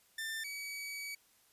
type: tone pair in turn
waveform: sawtooth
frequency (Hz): 1787 / 2273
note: A6 / C#7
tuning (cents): +26 / +43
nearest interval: major third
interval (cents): 417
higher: second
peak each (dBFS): -34 / -37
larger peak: first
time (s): 0.18-0.44 / 0.44-1.15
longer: second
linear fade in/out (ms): 5
effects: white hiss -68 dBFS RMS until 1.52 s + resampled to 32000 Hz